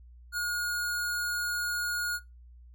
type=tone; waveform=square; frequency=1437 Hz; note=F6; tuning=49 cents sharp; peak=-29 dBFS; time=0.32-2.2 s; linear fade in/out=50 ms; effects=noise-tail reverb RT60 0.2 s tail -18 dB re dry + added 60 Hz sine -49 dBFS peak until 2.74 s